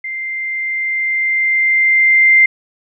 sine tone with level ramp, 2091 Hz, C7, 2 cents flat, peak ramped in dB -21 to -5 dBFS, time 0.04-2.46 s, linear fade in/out 5 ms, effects none

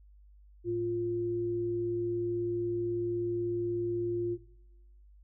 sine tone pair together, 110.98 / 349.2 Hz, A2 / F4, +15 / 0 cents, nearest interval octave + minor sixth, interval 1985 cents, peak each -39 / -29 dBFS, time 0.64-4.38 s, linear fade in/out 50 ms, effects noise-tail reverb RT60 0.9 s tail -17 dB re dry + added 50 Hz sine -54 dBFS peak until 5.23 s

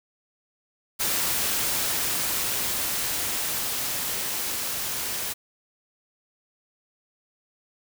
white noise with level ramp, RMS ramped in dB -25 to -30 dBFS, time 0.99-5.34 s, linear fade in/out 20 ms, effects none

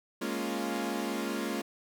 sawtooth chord, Bb minor seventh, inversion third, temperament equal, 207.7 / 233.1 / 277.2 / 349.2 Hz, Ab3 / Bb3 / Db4 / F4, 0 / 0 / 0 / 0 cents, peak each -33 dBFS, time 0.21-1.62 s, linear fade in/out 10 ms, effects none

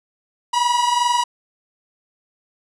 45% pulse tone pair together, 963 / 985.5 Hz, B5 / B5, -44 / -4 cents, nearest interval unison, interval 40 cents, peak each -17 / -22 dBFS, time 0.53-1.24 s, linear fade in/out 10 ms, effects resampled to 22050 Hz + 9-bit

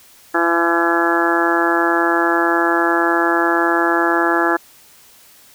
harmonic tone, 169.1 Hz, E3, 44 cents sharp, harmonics 2 / 3 / 4 / 5 / 6 / 7 / 8 / 9 / 10, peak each -18 / -26 / -23 / -22 / -25 / -26 / -21 / -27 / -20 dBFS, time 0.34-4.57 s, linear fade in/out 10 ms, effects white hiss -47 dBFS RMS until 5.54 s

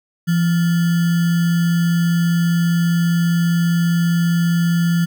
sine tone with sample-and-hold, 170 Hz, F3, 46 cents flat, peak -13 dBFS, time 0.27-5.06 s, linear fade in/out 20 ms, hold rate 1575 Hz, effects none

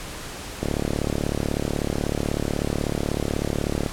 click train, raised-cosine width 2 ms, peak -10 dBFS, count 118, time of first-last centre 0.63-3.862 s, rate 36.2 Hz, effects pink hiss -35 dBFS RMS until 3.92 s + low-pass 11000 Hz 12 dB/octave

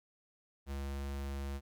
square tone, 69.3 Hz, C#2, in tune, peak -38 dBFS, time 0.66-1.61 s, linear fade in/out 50 ms, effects 13-bit

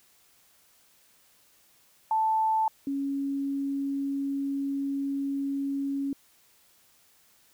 sine tone pair in turn, 880 / 277.2 Hz, A5 / C#4, 0 / 0 cents, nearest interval octave + minor sixth, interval 2000 cents, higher first, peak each -22 / -27 dBFS, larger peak first, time 2.11-2.68 / 2.87-6.13 s, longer second, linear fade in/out 2 ms, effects white hiss -62 dBFS RMS until 7.53 s

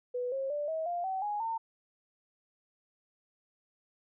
sine tone with pitch steps, 493.9 / 538.6 / 587.3 / 640.5 / 698.5 / 761.7 / 830.6 / 905.8 Hz, B4 / C#5 / D5 / E5 / F5 / G5 / G#5 / A#5, 0 / -50 / 0 / -50 / 0 / -50 / 0 / -50 cents, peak -31 dBFS, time 0.14-1.58 s, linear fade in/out 10 ms, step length 180 ms, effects none

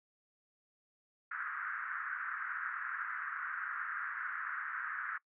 pink band-pass noise, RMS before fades -40 dBFS, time 1.31-5.18 s, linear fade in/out 5 ms, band 1300 to 1700 Hz, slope 48 dB/octave, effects noise-tail reverb RT60 0.1 s tail -22 dB re dry

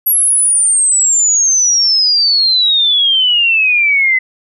sine exponential sweep, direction down, 11580 to 2024 Hz, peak -8 dBFS, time 0.06-4.19 s, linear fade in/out 10 ms, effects none

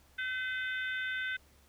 harmonic tone, 510 Hz, C5, 44 cents flat, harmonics 3 / 4 / 5 / 6 / 7, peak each -34 / -41 / -46 / -49 / -45 dBFS, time 0.18-1.37 s, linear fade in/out 10 ms, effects added 70 Hz sine -64 dBFS peak until 1.68 s + pink hiss -65 dBFS RMS until 1.68 s

